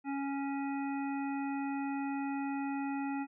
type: harmonic tone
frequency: 277.2 Hz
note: C#4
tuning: in tune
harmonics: 1 / 3 / 5 / 7 / 9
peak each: -34 / -40 / -48 / -50 / -49 dBFS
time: 0.04-3.27 s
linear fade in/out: 50 ms
effects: none